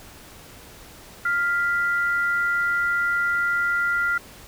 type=tone pair together; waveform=sine; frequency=1400 / 1977.3 Hz; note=F6 / B6; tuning=+4 / +2 cents; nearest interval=tritone; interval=598 cents; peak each=-20 / -29 dBFS; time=1.25-4.18 s; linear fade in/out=5 ms; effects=pink hiss -45 dBFS RMS until 4.47 s